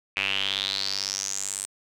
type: tone with band-pass filter sweep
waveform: square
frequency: 49 Hz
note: G1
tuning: in tune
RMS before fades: -29 dBFS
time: 0.16-1.66 s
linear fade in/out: 10 ms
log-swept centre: 2500 to 8700 Hz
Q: 6.5
effects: none